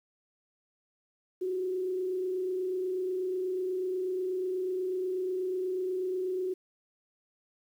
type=tone with frequency modulation; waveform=sine; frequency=370 Hz; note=F#4; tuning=in tune; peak=-29 dBFS; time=1.41-6.54 s; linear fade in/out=10 ms; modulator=28.2 Hz; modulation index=0.36; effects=10-bit